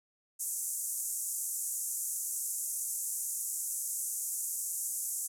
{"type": "band-pass noise", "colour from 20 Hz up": "pink", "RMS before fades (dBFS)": -36, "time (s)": [0.39, 5.28], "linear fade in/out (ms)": 20, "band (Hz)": [6700, 13000], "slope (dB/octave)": 48, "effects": []}